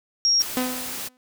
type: tone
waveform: sine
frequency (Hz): 5590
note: F8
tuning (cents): +1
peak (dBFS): -16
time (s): 0.25-0.42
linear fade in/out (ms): 0
type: noise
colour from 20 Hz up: white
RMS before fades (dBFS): -32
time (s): 0.39-1.09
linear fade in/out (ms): 20
type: tone with exponential decay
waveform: sawtooth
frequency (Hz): 252.9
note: B3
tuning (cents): +41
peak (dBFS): -16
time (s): 0.57-1.17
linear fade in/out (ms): 1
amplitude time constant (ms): 130
effects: none